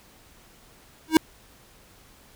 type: tone with exponential growth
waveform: square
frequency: 317.9 Hz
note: D#4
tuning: 37 cents sharp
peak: -9 dBFS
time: 1.08-1.17 s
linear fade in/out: 2 ms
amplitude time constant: 18 ms
effects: pink hiss -54 dBFS RMS until 2.35 s